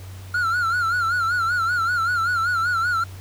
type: tone with vibrato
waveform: triangle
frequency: 1396.9 Hz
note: F6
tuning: in tune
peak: -17 dBFS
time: 0.34-3.04 s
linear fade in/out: 5 ms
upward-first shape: sine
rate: 5.2 Hz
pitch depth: 96 cents each way
effects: added 94 Hz sine -35 dBFS peak until 3.2 s + pink hiss -46 dBFS RMS until 3.2 s